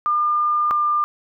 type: tone pair in turn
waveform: sine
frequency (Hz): 1204 / 1199.3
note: D6 / D6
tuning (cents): +43 / +36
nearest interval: unison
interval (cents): 7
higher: first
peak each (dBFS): -16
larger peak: neither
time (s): 0.06-0.71 / 0.71-1.04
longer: first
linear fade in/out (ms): 0
effects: none